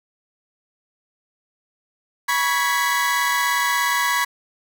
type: tone cluster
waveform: 40% pulse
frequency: 972 / 1117 / 1664 / 1981 Hz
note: B5 / C#6 / G#6 / B6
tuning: -28 / +13 / +3 / +5 cents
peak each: -23 dBFS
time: 2.28-4.25 s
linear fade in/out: 10 ms
effects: none